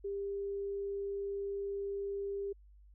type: tone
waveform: sine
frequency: 398.8 Hz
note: G4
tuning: 30 cents sharp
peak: -35 dBFS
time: 0.04-2.53 s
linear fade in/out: 10 ms
effects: added 50 Hz sine -56 dBFS peak until 2.94 s